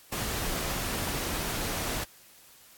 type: noise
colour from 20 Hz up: pink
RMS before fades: -32 dBFS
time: 0.12-2.04 s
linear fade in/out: 5 ms
effects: white hiss -55 dBFS RMS until 2.77 s + AAC 64 kbps